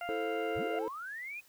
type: harmonic tone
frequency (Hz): 698.5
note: F5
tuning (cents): 0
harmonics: 1 / 2 / 3 / 4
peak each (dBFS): -38 / -43 / -45 / -48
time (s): 0.01-0.79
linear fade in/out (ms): 2
type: chord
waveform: triangle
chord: A minor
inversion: second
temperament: just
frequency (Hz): 330 / 440 / 528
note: E4 / A4 / C5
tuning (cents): +2 / 0 / +16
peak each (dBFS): -38 / -33 / -38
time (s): 0.09-0.88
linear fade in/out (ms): 0
type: linear sweep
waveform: sine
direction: up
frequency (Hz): 34.65 to 2536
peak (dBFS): -39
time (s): 0.55-1.41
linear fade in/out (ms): 20
effects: white hiss -63 dBFS RMS until 1.48 s